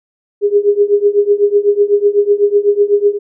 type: tone with tremolo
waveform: sine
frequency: 409 Hz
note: G#4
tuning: 26 cents flat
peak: -4 dBFS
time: 0.41-3.19 s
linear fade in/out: 50 ms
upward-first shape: triangle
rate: 8 Hz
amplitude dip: 95%
effects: none